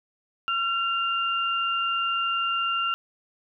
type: tone pair together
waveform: sine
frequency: 1364.3 / 2794 Hz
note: F6 / F7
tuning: -41 / 0 cents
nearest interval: octave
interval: 1241 cents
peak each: -25 / -27 dBFS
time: 0.48-2.94 s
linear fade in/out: 0 ms
effects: none